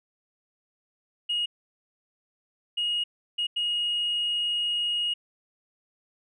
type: tone bursts at uneven times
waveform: sine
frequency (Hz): 2877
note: F#7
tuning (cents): -49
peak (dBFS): -23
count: 4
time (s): 1.29-1.46 / 2.77-3.04 / 3.38-3.47 / 3.56-5.14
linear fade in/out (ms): 10
effects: tanh soft clip ceiling -21 dBFS